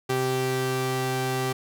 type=tone pair together; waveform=sawtooth; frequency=130.15 / 390 Hz; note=C3 / G4; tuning=-9 / -9 cents; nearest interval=octave + perfect fifth; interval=1900 cents; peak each=-24 / -22 dBFS; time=0.09-1.53 s; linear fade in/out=10 ms; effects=none